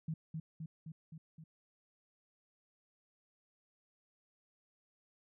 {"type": "tone with echo", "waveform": "sine", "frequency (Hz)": 159.4, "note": "D#3", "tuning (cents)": 42, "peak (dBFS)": -35, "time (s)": [0.08, 0.14], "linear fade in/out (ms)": 5, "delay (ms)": 260, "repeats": 5, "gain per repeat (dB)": -3, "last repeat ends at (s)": 1.44, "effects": []}